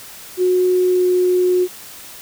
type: tone with pitch glide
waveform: sine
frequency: 364.8 to 362.5 Hz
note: F#4 to F#4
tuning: -24 to -35 cents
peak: -12 dBFS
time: 0.37-1.68 s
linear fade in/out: 50 ms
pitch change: -11 cents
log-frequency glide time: 0.87-1.04 s
effects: white hiss -37 dBFS RMS until 2.21 s